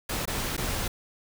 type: noise with dropouts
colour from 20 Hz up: pink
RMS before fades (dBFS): -30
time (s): 0.09-0.88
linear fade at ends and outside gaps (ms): 5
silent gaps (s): 0.255-0.275 / 0.567-0.577
effects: none